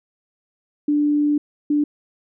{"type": "tone bursts at uneven times", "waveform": "sine", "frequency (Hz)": 294.4, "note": "D4", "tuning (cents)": 4, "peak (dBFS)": -15, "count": 2, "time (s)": [[0.88, 1.38], [1.7, 1.84]], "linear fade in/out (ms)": 5, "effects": []}